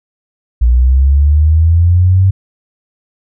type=linear sweep; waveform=sine; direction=up; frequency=58 to 96.6 Hz; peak=-5 dBFS; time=0.61-2.31 s; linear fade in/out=10 ms; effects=none